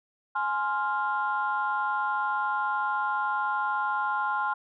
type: chord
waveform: sine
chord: F minor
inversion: first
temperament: just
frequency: 838.1 / 1047.7 / 1396.9 Hz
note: Ab5 / C6 / F6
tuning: +16 / +2 / 0 cents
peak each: -29 dBFS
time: 0.35-4.54 s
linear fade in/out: 10 ms
effects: tanh soft clip ceiling -17 dBFS